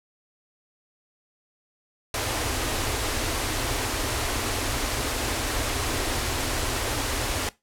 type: band-stop noise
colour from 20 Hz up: pink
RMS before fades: -27 dBFS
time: 2.14-7.49 s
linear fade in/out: 2 ms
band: 130 to 230 Hz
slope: 96 dB/octave
effects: noise-tail reverb RT60 0.2 s tail -19 dB re dry + low-pass 12000 Hz 12 dB/octave